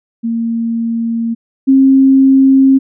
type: tone pair in turn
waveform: sine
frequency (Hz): 230 / 268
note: A#3 / C4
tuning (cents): -23 / +42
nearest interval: minor third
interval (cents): 265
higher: second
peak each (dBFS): -13 / -4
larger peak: second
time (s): 0.23-1.35 / 1.67-2.79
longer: neither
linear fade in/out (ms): 20
effects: none